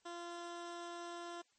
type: tone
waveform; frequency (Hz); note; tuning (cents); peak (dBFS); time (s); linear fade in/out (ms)
15% pulse; 344.7; F4; -23; -38; 0.05-1.42; 10
effects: white hiss -75 dBFS RMS until 1.58 s + MP3 32 kbps